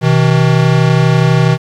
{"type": "tone pair together", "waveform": "square", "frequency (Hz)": [127.18, 159.4], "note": ["C3", "D#3"], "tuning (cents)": [-49, 42], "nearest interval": "major third", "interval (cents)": 391, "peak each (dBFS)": -11, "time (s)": [0.01, 1.58], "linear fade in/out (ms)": 50, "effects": ["low-pass 5000 Hz 12 dB/octave", "7-bit"]}